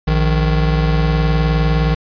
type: tone pair together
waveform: square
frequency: 58.33 / 155.56 Hz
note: A#1 / D#3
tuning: +2 / 0 cents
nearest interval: octave + perfect fourth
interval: 1698 cents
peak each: -16 dBFS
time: 0.07-1.95 s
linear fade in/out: 10 ms
effects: resampled to 11025 Hz